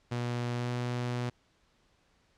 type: tone with pitch glide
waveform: sawtooth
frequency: 121 to 122.41 Hz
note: B2 to B2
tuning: -35 to -15 cents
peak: -27 dBFS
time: 0.11-1.3 s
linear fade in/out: 10 ms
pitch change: +20 cents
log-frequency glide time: 0.56-0.69 s
effects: pink hiss -69 dBFS RMS until 2.37 s + low-pass 6000 Hz 12 dB/octave